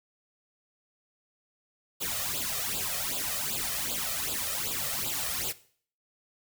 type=noise with flanger; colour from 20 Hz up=white; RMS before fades=-32 dBFS; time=2-5.53 s; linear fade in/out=20 ms; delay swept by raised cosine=0.25 to 1.65 ms; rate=2.6 Hz; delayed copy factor=+0.85; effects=noise-tail reverb RT60 0.5 s tail -17 dB re dry